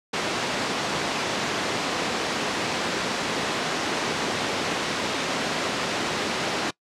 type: band-pass noise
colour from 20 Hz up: pink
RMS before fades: -27 dBFS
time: 0.13-6.71 s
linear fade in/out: 10 ms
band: 230 to 5600 Hz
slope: 12 dB/octave
effects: noise-tail reverb RT60 0.1 s tail -22 dB re dry + low-pass 9000 Hz 12 dB/octave